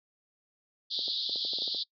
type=band-pass noise; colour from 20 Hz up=pink; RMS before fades=-33 dBFS; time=0.9-1.84 s; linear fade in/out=20 ms; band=3400 to 4800 Hz; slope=96 dB/octave
type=clicks; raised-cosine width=2 ms; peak=-27 dBFS; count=10; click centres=0.991 / 1.081 / 1.295 / 1.358 / 1.45 / 1.534 / 1.586 / 1.621 / 1.678 / 1.747 s
effects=noise-tail reverb RT60 0.1 s tail -24 dB re dry + high-pass 400 Hz 12 dB/octave